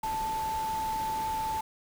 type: tone in noise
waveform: sine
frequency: 880 Hz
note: A5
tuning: in tune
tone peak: -29 dBFS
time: 0.03-1.61 s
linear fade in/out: 5 ms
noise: pink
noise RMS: -41 dBFS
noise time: 0.03-1.61 s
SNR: +9 dB
effects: none